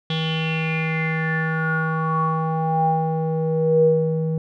square tone with low-pass filter sweep, 160.1 Hz, D#3, 50 cents sharp, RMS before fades -21 dBFS, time 0.1-4.38 s, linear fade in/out 2 ms, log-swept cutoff 3400 to 360 Hz, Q 9.7, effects none

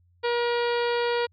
harmonic tone with a mistuned harmonic, 477 Hz, A#4, 40 cents sharp, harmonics 1 / 2 / 3 / 4 / 5 / 6 / 7 / 8 / 9 / 10, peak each -24 / -30 / -34 / -36 / -38 / -40 / -41 / -42 / -43 / -44 dBFS, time 0.23-1.27 s, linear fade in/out 20 ms, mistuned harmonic 10, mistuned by -46 cents, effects added 88 Hz sine -59 dBFS peak until 1.32 s

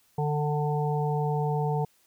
harmonic tone, 148.7 Hz, D3, 22 cents sharp, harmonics 1 / 3 / 5 / 6, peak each -26 / -31 / -33 / -34 dBFS, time 0.18-1.85 s, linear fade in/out 5 ms, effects white hiss -65 dBFS RMS until 2.06 s

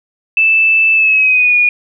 sine tone with pitch glide, 2637 to 2446 Hz, E7 to D#7, 0 to -30 cents, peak -7 dBFS, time 0.37-1.69 s, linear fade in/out 2 ms, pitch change -130 cents, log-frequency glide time 0.94-1.56 s, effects none

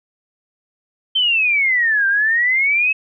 sine exponential two-way sweep, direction down then up, 3136 to 1568 to 2599 Hz, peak -13 dBFS, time 1.15-2.93 s, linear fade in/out 10 ms, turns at 2.07 s, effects none

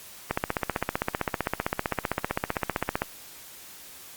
click train, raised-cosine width 0.5 ms, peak -9 dBFS, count 43, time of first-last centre 0.31-3.02 s, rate 15.5 Hz, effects white hiss -46 dBFS RMS until 4.16 s + Opus 48 kbps

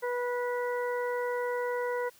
harmonic tone, 489.1 Hz, B4, 17 cents flat, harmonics 1 / 2 / 3 / 4, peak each -30 / -36 / -40 / -41 dBFS, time 0.02-2.1 s, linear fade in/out 20 ms, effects white hiss -59 dBFS RMS until 2.19 s

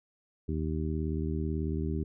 harmonic tone, 78.2 Hz, D#2, 9 cents sharp, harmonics 1 / 2 / 3 / 4 / 5, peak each -32 / -35 / -37 / -38 / -39 dBFS, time 0.48-2.04 s, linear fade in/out 10 ms, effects none

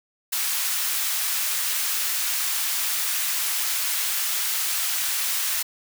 white high-pass noise, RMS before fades -25 dBFS, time 0.32-5.63 s, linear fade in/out 10 ms, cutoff 1200 Hz, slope 12 dB/octave, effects none

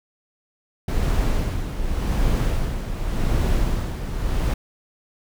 brown noise with tremolo, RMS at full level -19 dBFS, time 0.88-4.54 s, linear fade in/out 5 ms, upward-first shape sine, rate 0.87 Hz, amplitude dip 60%, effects none

